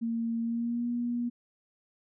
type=tone with pitch glide; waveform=sine; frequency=230 to 239.9 Hz; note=A#3 to A#3; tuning=-23 to +50 cents; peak=-28 dBFS; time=0.01-1.3 s; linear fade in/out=20 ms; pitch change=+73 cents; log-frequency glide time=0.41-0.88 s; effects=none